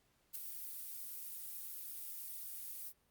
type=noise with ADSR envelope; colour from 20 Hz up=violet; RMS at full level=-40 dBFS; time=0.33-2.93 s; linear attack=27 ms; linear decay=4 ms; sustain=-6 dB; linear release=51 ms; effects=pink hiss -75 dBFS RMS until 3.1 s + Opus 48 kbps